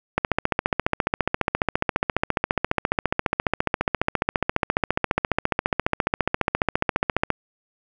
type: click train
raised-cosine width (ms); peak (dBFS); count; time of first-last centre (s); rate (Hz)
0.5; -4; 105; 0.18-7.303; 14.6
effects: none